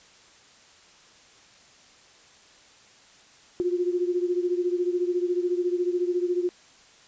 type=beating tone pair; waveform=sine; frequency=352.5 / 366.5 Hz; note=F4 / F#4; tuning=+16 / -16 cents; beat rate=14 Hz; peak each=-24 / -28 dBFS; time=3.6-6.49 s; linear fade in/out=0 ms; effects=white hiss -54 dBFS RMS until 7.07 s + resampled to 16000 Hz